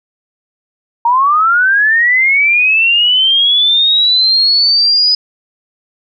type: linear sweep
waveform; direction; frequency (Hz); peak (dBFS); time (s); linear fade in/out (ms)
sine; up; 920 to 5000; -7; 1.05-5.15; 5
effects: none